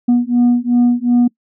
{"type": "beating tone pair", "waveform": "sine", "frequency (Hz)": [241.1, 243.8], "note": ["B3", "B3"], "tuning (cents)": [-41, -22], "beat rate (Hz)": 2.7, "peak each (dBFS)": -11, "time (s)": [0.08, 1.28], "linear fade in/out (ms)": 10, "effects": ["noise-tail reverb RT60 0.1 s tail -24 dB re dry", "tanh soft clip ceiling -7 dBFS"]}